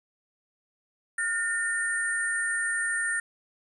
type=tone cluster; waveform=sine; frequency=1433 / 1813 / 8980 Hz; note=F6 / A#6 / C#9; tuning=+44 / -49 / +21 cents; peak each=-32 / -27 / -34 dBFS; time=1.18-3.2 s; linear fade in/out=5 ms; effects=10-bit